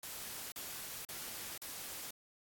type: noise bursts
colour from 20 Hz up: white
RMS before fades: -45 dBFS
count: 4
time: 0.03-2.107 s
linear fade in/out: 2 ms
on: 490 ms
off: 39 ms
effects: AAC 64 kbps